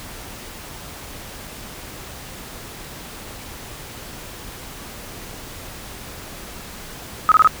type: tone bursts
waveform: sine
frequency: 1272 Hz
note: D#6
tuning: 38 cents sharp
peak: -8 dBFS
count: 4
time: 7.29-7.474 s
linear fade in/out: 0 ms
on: 28 ms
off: 24 ms
effects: pink hiss -36 dBFS RMS until 7.6 s